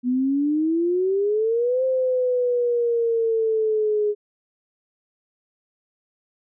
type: exponential two-way sweep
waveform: sine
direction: up then down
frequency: 243.9 to 523.3 to 414.7 Hz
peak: -18 dBFS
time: 0.03-4.15 s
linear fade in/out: 50 ms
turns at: 1.84 s
effects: none